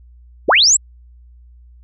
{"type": "linear sweep", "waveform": "sine", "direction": "up", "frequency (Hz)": [174.61, 7980], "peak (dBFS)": -8, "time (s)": [0.48, 0.77], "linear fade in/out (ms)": 10, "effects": ["added 60 Hz sine -41 dBFS peak until 1.83 s"]}